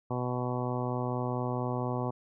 harmonic tone, 124.3 Hz, B2, 12 cents sharp, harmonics 1 / 2 / 3 / 4 / 5 / 6 / 7 / 8 / 9, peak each -33 / -36 / -38 / -39 / -40 / -41 / -41 / -42 / -43 dBFS, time 0.1-2.11 s, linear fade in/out 10 ms, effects none

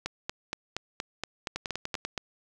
two click trains, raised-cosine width 0.2 ms, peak -15 / -14 dBFS, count 6 / 10, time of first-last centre 1.56-2.05 / 0.06-2.178 s, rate 10.2 / 4.25 Hz, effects none

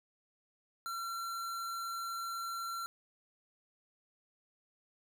square tone, 1362 Hz, F6, 44 cents flat, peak -38 dBFS, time 0.86-2.86 s, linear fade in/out 0 ms, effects none

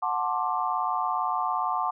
sine chord, D dominant seventh, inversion first, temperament just, 734.2 / 881 / 1057.2 / 1174.7 Hz, F#5 / A5 / C6 / D6, -14 / +2 / +18 / 0 cents, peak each -30 dBFS, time 0.02-1.91 s, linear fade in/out 10 ms, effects none

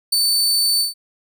sawtooth tone with ADSR envelope, 4527 Hz, C#8, 36 cents sharp, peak -9 dBFS, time 0.12-0.94 s, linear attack 10 ms, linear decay 3 ms, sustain -3 dB, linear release 140 ms, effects none

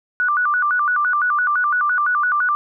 sine tone with vibrato, 1318.5 Hz, E6, in tune, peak -15 dBFS, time 0.2-2.55 s, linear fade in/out 0 ms, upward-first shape square, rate 5.9 Hz, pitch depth 190 cents each way, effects none

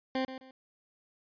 20% pulse tone with echo, 261.6 Hz, C4, in tune, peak -24 dBFS, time 0.15-0.25 s, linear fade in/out 2 ms, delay 130 ms, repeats 2, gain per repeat -11 dB, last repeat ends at 0.51 s, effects resampled to 11025 Hz

